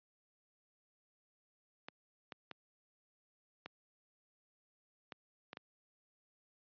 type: clicks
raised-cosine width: 0.3 ms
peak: -29 dBFS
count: 7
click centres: 1.885 / 2.322 / 2.513 / 3.66 / 5.122 / 5.531 / 5.571 s
effects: high-pass 150 Hz 12 dB/octave + resampled to 11025 Hz